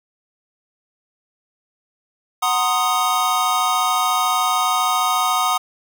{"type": "chord", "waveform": "square", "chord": "C half-diminished seventh", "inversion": "second", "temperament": "equal", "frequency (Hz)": [740, 932.3, 1046.5, 1244.5], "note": ["Gb5", "Bb5", "C6", "Eb6"], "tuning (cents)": [0, 0, 0, 0], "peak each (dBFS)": [-23, -26, -25, -20], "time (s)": [2.42, 5.58], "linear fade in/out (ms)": 10, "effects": []}